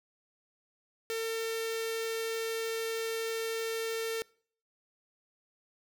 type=tone with notch filter; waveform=sawtooth; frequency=451.6 Hz; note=A4; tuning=45 cents sharp; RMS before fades=-34 dBFS; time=1.1-4.22 s; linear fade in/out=0 ms; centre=970 Hz; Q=1.3; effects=noise-tail reverb RT60 0.5 s tail -24 dB re dry